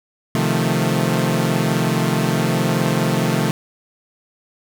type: chord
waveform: sawtooth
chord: F dominant seventh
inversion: second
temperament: equal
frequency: 130.81 / 155.56 / 174.61 / 220 Hz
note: C3 / Eb3 / F3 / A3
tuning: 0 / 0 / 0 / 0 cents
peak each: -18 dBFS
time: 0.35-3.51 s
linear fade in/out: 0 ms
effects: none